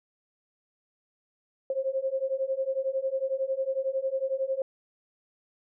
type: beating tone pair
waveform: sine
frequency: 527 / 538 Hz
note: C5 / C5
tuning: +12 / +48 cents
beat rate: 11 Hz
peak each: -30 / -29 dBFS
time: 1.7-4.62 s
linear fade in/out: 2 ms
effects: none